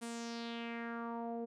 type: tone with low-pass filter sweep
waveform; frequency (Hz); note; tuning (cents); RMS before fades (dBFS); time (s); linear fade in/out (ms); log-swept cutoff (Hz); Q
sawtooth; 233.1; A#3; 0; -42; 0.01-1.46; 20; 9800 to 520; 3.1
effects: none